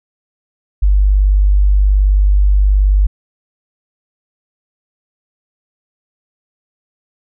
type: tone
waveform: sine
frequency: 49.38 Hz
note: G1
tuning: 13 cents sharp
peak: -7 dBFS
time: 0.82-3.07 s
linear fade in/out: 10 ms
effects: none